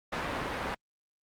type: low-pass noise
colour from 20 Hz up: white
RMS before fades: -34 dBFS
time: 0.12-0.75 s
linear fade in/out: 10 ms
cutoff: 1600 Hz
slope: 12 dB/octave
effects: Opus 48 kbps